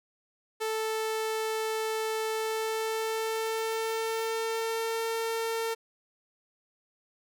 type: tone with pitch glide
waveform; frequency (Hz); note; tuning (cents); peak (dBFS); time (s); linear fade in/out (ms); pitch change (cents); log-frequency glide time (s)
sawtooth; 440 to 453.2; A4 to A#4; 0 to -49; -25; 0.6-5.75; 20; +51; 2.31-5.06
effects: none